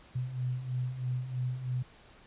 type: beating tone pair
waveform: sine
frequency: 123.8 / 126.9 Hz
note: B2 / B2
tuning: +5 / +47 cents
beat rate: 3.1 Hz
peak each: -38 / -32 dBFS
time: 0.15-1.83 s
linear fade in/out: 10 ms
effects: pink hiss -57 dBFS RMS until 2.26 s + resampled to 8000 Hz